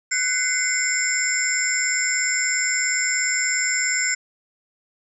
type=tone cluster; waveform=sine; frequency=1498 / 2054 / 2191 / 5300 / 7330 Hz; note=F#6 / C7 / C#7 / E8 / A#8; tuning=+21 / -33 / -21 / +9 / -30 cents; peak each=-26 / -25 / -30 / -29 / -23 dBFS; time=0.11-4.15 s; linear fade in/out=10 ms; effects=none